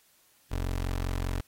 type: tone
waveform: 25% pulse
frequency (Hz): 45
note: F#1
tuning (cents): -47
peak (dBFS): -25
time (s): 0.51-1.41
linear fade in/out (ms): 10
effects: white hiss -64 dBFS RMS until 1.47 s + AAC 48 kbps